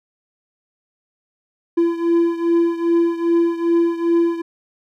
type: beating tone pair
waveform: triangle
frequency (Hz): 337.5 / 340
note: E4 / F4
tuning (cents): +41 / -46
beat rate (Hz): 2.5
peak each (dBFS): -14 / -18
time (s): 1.77-4.42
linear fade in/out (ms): 10
effects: none